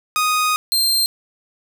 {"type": "tone pair in turn", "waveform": "sawtooth", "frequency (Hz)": [1244.5, 4167], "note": ["D#6", "C8"], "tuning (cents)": [0, -8], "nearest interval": "octave + major sixth", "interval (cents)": 2092, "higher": "second", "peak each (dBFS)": -12, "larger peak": "neither", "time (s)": [[0.16, 0.56], [0.72, 1.06]], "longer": "first", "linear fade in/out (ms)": 0, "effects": []}